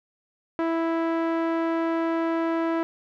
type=tone with low-pass filter; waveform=sawtooth; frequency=329.6 Hz; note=E4; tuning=in tune; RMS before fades=-25 dBFS; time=0.59-2.83 s; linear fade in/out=0 ms; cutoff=1500 Hz; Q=0.93; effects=none